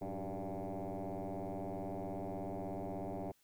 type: tone with frequency modulation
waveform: sine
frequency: 201.6 Hz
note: G3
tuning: 49 cents sharp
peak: -37 dBFS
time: 0.01-3.32 s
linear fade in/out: 10 ms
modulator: 96.7 Hz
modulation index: 6
effects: tanh soft clip ceiling -36 dBFS + white hiss -73 dBFS RMS until 3.43 s